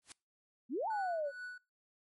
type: noise with exponential growth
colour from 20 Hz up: white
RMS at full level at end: -44 dBFS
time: 0.02-0.12 s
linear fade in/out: 1 ms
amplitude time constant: 20 ms
type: exponential two-way sweep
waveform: sine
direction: up then down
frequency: 215.3 to 915 to 543 Hz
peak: -33 dBFS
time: 0.69-1.32 s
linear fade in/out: 50 ms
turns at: 0.88 s
type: tone with tremolo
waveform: triangle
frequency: 1480 Hz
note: F#6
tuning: in tune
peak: -39 dBFS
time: 0.9-1.58 s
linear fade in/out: 5 ms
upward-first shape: triangle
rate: 2.3 Hz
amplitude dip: 100%
effects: noise-tail reverb RT60 0.3 s tail -25 dB re dry + MP3 48 kbps